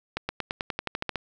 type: accelerating click train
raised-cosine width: 0.3 ms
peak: -12 dBFS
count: 12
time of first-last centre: 0.17-1.157 s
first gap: 120 ms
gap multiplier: 0.94
effects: none